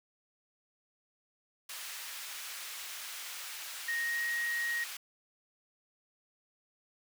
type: high-pass noise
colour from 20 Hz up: pink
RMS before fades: -43 dBFS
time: 1.69-4.97 s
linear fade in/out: 5 ms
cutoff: 1700 Hz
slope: 12 dB/octave
type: tone with pitch glide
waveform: sine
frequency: 1864.7 to 1883.1 Hz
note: A#6 to A#6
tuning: 0 to +17 cents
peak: -31 dBFS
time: 3.88-4.84 s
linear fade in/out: 5 ms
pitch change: +17 cents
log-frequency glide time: 3.99-4.23 s
effects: none